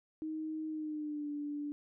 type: tone with pitch glide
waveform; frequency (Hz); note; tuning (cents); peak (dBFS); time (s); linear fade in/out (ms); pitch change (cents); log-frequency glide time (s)
sine; 313.3 to 292.3; D#4 to D4; +12 to -8; -36; 0.22-1.72; 0; -120; 0.68-1.3
effects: none